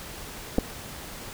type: clicks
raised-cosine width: 2 ms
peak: -9 dBFS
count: 2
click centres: 0.583 / 0.587 s
effects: pink hiss -40 dBFS RMS until 1.33 s